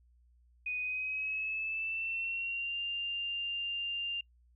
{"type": "tone with pitch glide", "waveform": "sine", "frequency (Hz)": [2489, 2794], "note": ["D#7", "F7"], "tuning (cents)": [0, 0], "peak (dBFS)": -33, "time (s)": [0.66, 4.21], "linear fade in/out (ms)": 5, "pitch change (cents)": 200, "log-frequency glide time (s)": [0.79, 2.78], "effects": ["noise-tail reverb RT60 0.1 s tail -26 dB re dry", "added 60 Hz sine -62 dBFS peak until 4.55 s"]}